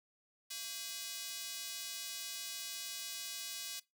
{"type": "tone with high-pass filter", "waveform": "square", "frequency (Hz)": 226.9, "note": "A#3", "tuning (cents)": -47, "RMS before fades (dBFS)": -44, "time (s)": [0.5, 3.8], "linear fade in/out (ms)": 10, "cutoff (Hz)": 4000, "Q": 1, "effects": ["noise-tail reverb RT60 0.2 s tail -20 dB re dry"]}